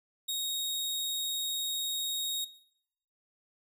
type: tone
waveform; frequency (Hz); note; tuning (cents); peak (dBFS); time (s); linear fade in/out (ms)
sawtooth; 3756; A#7; +12; -28; 0.28-2.45; 10
effects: noise-tail reverb RT60 0.7 s tail -17 dB re dry